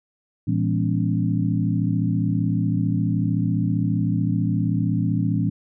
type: tone cluster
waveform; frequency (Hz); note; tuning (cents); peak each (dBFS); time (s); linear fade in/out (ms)
sine; 113.8 / 168 / 203.5 / 248.7 / 282.1; A#2 / E3 / G#3 / B3 / C#4; -41 / +33 / -35 / +12 / +30; -23 / -23 / -27 / -30 / -27; 0.47-5.5; 10
effects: none